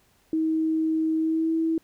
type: tone with pitch glide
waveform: sine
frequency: 318.3 to 324.6 Hz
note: D#4 to E4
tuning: +39 to -27 cents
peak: -21 dBFS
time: 0.33-1.78 s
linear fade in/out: 2 ms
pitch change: +34 cents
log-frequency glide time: 1.17-1.52 s
effects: pink hiss -63 dBFS RMS until 1.83 s